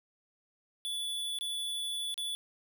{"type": "tone with dropouts", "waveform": "square", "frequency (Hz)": 3448, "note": "A7", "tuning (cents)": -36, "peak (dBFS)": -34, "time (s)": [0.85, 2.35], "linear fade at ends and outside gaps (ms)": 0, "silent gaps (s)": [[1.388, 1.41], [2.142, 2.178]], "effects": []}